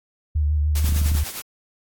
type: tone with vibrato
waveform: sine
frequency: 74.9 Hz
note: D2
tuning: 35 cents sharp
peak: -17 dBFS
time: 0.35-1.24 s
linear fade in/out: 10 ms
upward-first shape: square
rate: 6.7 Hz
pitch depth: 30 cents each way
type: noise with tremolo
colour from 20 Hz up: white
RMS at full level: -30 dBFS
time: 0.75-1.42 s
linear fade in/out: 5 ms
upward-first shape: sine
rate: 9.9 Hz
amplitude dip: 60%
type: clicks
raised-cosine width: 5 ms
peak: -16 dBFS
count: 8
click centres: 0.845 / 0.891 / 0.924 / 0.964 / 1.017 / 1.06 / 1.117 / 1.151 s
effects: AAC 64 kbps